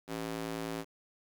square tone with high-pass filter, 55 Hz, A1, in tune, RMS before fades -38 dBFS, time 0.07-0.85 s, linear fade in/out 50 ms, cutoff 260 Hz, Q 1.2, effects 9-bit

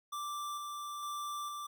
square tone with tremolo, 1174.7 Hz, D6, in tune, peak -38 dBFS, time 0.12-1.67 s, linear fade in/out 10 ms, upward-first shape square, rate 1.1 Hz, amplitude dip 25%, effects none

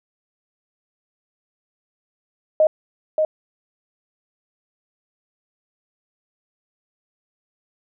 sine tone with echo, 622.3 Hz, D#5, in tune, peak -11 dBFS, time 2.6-2.67 s, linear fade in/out 2 ms, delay 580 ms, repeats 1, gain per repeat -4 dB, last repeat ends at 3.25 s, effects none

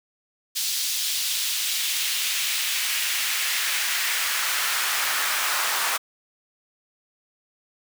pink noise with high-pass filter sweep, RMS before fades -25 dBFS, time 0.55-5.98 s, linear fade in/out 20 ms, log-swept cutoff 4200 to 1100 Hz, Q 1.3, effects none

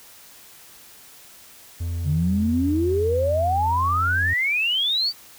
triangle tone with pitch glide, 85 to 87.95 Hz, F2 to F2, -46 to +13 cents, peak -22 dBFS, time 1.8-4.34 s, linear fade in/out 10 ms, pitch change +59 cents, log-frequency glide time 3.66-4.02 s
sine exponential sweep, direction up, 138.59 to 4699 Hz, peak -19 dBFS, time 2.04-5.13 s, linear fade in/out 50 ms
effects white hiss -47 dBFS RMS until 5.38 s

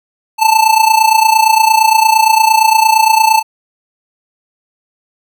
square tone with amplitude modulation, 880 Hz, A5, in tune, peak -4 dBFS, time 0.38-3.43 s, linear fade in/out 50 ms, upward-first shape sine, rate 28.7 Hz, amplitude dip 75%, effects none

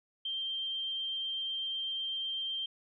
sine tone, 3156 Hz, G7, 11 cents sharp, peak -33 dBFS, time 0.25-2.66 s, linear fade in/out 5 ms, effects none

